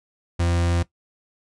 40% pulse tone, 86 Hz, F2, 26 cents flat, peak -18 dBFS, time 0.39-0.83 s, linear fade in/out 10 ms, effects noise-tail reverb RT60 0.1 s tail -17 dB re dry + resampled to 22050 Hz

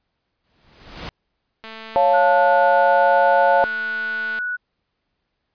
pink noise with exponential growth, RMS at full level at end -29 dBFS, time 0.44-1.09 s, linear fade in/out 0 ms, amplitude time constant 140 ms
click train, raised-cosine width 0.3 ms, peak -21 dBFS, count 611, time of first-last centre 1.64-4.388 s, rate 222 Hz
sine chord, Db augmented, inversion none, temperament equal, 554.4 / 698.5 / 880 Hz, Db5 / F5 / A5, 0 / 0 / 0 cents, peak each -17 dBFS, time 1.96-3.64 s, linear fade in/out 0 ms
sine tone with pitch glide, 1454 to 1472.6 Hz, F#6 to F#6, -31 to -9 cents, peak -22 dBFS, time 2.13-4.57 s, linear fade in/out 20 ms, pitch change +22 cents, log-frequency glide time 2.74-4.12 s
effects pink hiss -74 dBFS RMS until 5.54 s + resampled to 11025 Hz

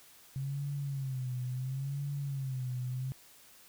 sine tone with vibrato, 133.7 Hz, C3, 38 cents sharp, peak -33 dBFS, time 0.36-3.12 s, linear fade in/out 0 ms, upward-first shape sine, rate 0.72 Hz, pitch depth 110 cents each way, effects white hiss -58 dBFS RMS until 3.68 s

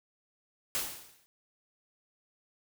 white noise with exponential decay, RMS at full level -30 dBFS, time 0.75-1.26 s, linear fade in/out 0 ms, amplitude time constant 110 ms, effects none

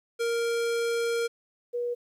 square / sine tone pair in turn, 466.2 / 482.4 Hz, A#4 / B4, 0 / -41 cents, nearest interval minor second, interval 59 cents, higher second, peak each -26 / -27 dBFS, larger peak first, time 0.19-1.28 / 1.73-1.95 s, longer first, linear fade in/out 20 ms, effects low-pass 11000 Hz 12 dB/octave + 11-bit

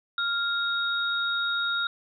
sine tone pair together, 1396.9 / 3749 Hz, F6 / A#7, 0 / +9 cents, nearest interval octave + perfect fourth, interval 1709 cents, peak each -26 / -29 dBFS, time 0.18-1.87 s, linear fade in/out 2 ms, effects none

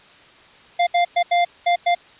square tone bursts at uneven times, 698.5 Hz, F5, in tune, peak -15 dBFS, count 6, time 0.79-0.87 / 0.94-1.05 / 1.16-1.23 / 1.31-1.45 / 1.66-1.76 / 1.86-1.95 s, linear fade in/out 10 ms, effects white hiss -48 dBFS RMS until 2.19 s + resampled to 8000 Hz

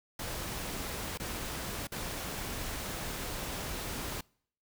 pink noise with dropouts, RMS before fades -38 dBFS, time 0.19-4.21 s, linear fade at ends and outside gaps 5 ms, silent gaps 1.176-1.198 / 1.872-1.919 s, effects noise-tail reverb RT60 0.6 s tail -26 dB re dry

